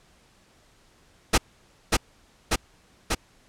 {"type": "noise with echo", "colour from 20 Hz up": "pink", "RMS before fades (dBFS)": -17, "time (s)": [1.33, 1.38], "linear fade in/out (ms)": 10, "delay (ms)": 590, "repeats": 3, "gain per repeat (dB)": -2, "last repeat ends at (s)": 3.15, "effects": ["pink hiss -59 dBFS RMS until 3.48 s", "low-pass 9000 Hz 12 dB/octave"]}